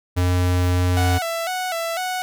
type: tone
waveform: square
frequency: 89.8 Hz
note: F2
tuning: 49 cents sharp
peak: -17 dBFS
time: 0.16-1.19 s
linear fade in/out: 20 ms
type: tone with vibrato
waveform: sawtooth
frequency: 701 Hz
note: F5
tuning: 6 cents sharp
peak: -19 dBFS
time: 0.97-2.22 s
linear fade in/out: 0 ms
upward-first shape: square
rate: 2 Hz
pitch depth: 89 cents each way
effects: none